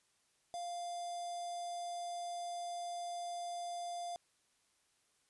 square tone with notch filter, 698.5 Hz, F5, in tune, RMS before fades -42 dBFS, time 0.54-4.16 s, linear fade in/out 0 ms, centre 2200 Hz, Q 1.3, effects white hiss -75 dBFS RMS until 5.29 s + resampled to 24000 Hz

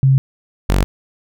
sine / sawtooth tone pair in turn, 134.2 / 47.35 Hz, C3 / F#1, +44 / +41 cents, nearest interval octave + tritone, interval 1803 cents, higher first, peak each -8 dBFS, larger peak neither, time 0.03-0.18 / 0.69-0.84 s, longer neither, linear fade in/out 0 ms, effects none

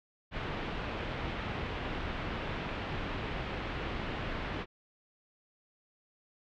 pink low-pass noise, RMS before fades -37 dBFS, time 0.31-4.66 s, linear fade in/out 50 ms, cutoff 3200 Hz, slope 24 dB/octave, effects none

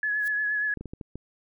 sine tone with vibrato, 1696 Hz, G#6, 36 cents sharp, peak -24 dBFS, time 0.03-0.74 s, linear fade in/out 2 ms, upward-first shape triangle, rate 8.5 Hz, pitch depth 33 cents each way
blue noise with exponential growth, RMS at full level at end -39 dBFS, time 0.17-0.28 s, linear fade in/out 2 ms, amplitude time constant 23 ms
clicks, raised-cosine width 3 ms, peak -24 dBFS, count 6, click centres 0.773 / 0.81 / 0.857 / 0.935 / 1.012 / 1.156 s
effects none

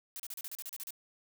blue noise bursts, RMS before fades -42 dBFS, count 11, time 0.16-0.906 s, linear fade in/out 0 ms, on 36 ms, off 35 ms, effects none

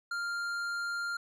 triangle tone with tanh clipping, 1396.9 Hz, F6, in tune, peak -34 dBFS, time 0.11-1.17 s, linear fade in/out 5 ms, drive 15 dB, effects none

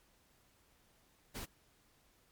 pink noise, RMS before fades -44 dBFS, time 1.34-1.46 s, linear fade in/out 20 ms, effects pink hiss -70 dBFS RMS until 2.31 s + MP3 96 kbps

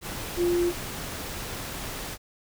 sine tone in noise, 349.2 Hz, F4, in tune, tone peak -21 dBFS, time 0.36-0.73 s, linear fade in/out 50 ms, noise pink, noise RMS -35 dBFS, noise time 0.01-2.18 s, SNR +11 dB, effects none

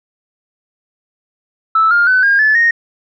sine tone with pitch steps, 1314 / 1408.3 / 1509.4 / 1617.7 / 1733.8 / 1858.3 Hz, E6 / F6 / F#6 / G#6 / A6 / A#6, -6 / +14 / +34 / -46 / -26 / -6 cents, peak -7 dBFS, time 1.75-2.71 s, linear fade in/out 5 ms, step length 160 ms, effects tanh soft clip ceiling -3 dBFS

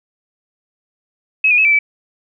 sine tone with pitch steps, 2566 / 2442 / 2580 / 2329 / 2305 Hz, E7 / D#7 / E7 / D7 / D7, -47 / -33 / -38 / -15 / -33 cents, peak -9 dBFS, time 1.44-1.79 s, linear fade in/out 5 ms, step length 70 ms, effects none

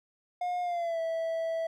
triangle tone with pitch glide, 715 to 655.7 Hz, F5 to E5, +41 to -9 cents, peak -27 dBFS, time 0.41-1.67 s, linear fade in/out 5 ms, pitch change -150 cents, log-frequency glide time 0.62-1 s, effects none

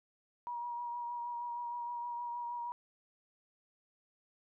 sine tone with vibrato, 956 Hz, A#5, 43 cents sharp, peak -37 dBFS, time 0.47-2.72 s, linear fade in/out 0 ms, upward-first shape triangle, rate 6.4 Hz, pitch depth 23 cents each way, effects none

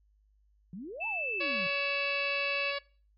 sine exponential two-way sweep, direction up then down, 164.81 to 932.3 to 164.81 Hz, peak -39 dBFS, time 0.73-1.67 s, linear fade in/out 2 ms, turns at 1.07 s
sine tone, 2637 Hz, E7, in tune, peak -32 dBFS, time 1-2.72 s, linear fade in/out 20 ms
harmonic tone, 564 Hz, C#5, 30 cents sharp, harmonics 1 / 2 / 3 / 4 / 5 / 6 / 7 / 8 / 9, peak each -36 / -40 / -41 / -40 / -42 / -46 / -43 / -44 / -49 dBFS, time 1.4-2.79 s, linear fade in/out 10 ms
effects noise-tail reverb RT60 0.4 s tail -22 dB re dry + added 51 Hz sine -64 dBFS peak until 3.17 s

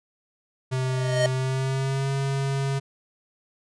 square tone with pitch glide, 129.7 to 137.02 Hz, C3 to C#3, -15 to -20 cents, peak -24 dBFS, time 0.71-2.8 s, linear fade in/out 20 ms, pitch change +95 cents, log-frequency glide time 1.31-2.11 s
square tone with exponential growth, 622.3 Hz, D#5, in tune, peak -18 dBFS, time 0.75-1.26 s, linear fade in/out 1 ms, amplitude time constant 110 ms
effects resampled to 22050 Hz

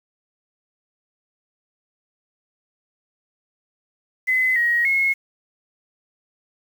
sine tone with pitch steps, 2031 / 1892 / 2170 Hz, B6 / A#6 / C#7, +48 / +25 / -37 cents, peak -16 dBFS, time 4.27-5.14 s, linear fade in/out 20 ms, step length 290 ms, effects 7-bit

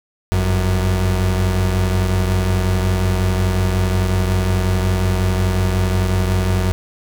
35% pulse tone pair together, 49 / 92.5 Hz, G1 / F#2, 0 / 0 cents, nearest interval major seventh, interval 1100 cents, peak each -19 / -14 dBFS, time 0.32-6.72 s, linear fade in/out 0 ms, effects none

